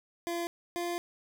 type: tone pair in turn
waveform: 25% pulse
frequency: 342.2 / 347 Hz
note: F4 / F4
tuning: -35 / -11 cents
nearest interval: unison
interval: 24 cents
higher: second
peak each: -28 dBFS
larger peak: neither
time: 0.27-0.47 / 0.76-0.98 s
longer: second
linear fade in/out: 0 ms
effects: 9-bit